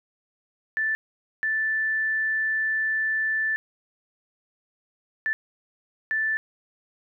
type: tone bursts at uneven times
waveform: sine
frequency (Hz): 1760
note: A6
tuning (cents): 0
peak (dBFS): -22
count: 4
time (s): 0.77-0.95 / 1.43-3.56 / 5.26-5.33 / 6.11-6.37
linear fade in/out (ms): 0
effects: none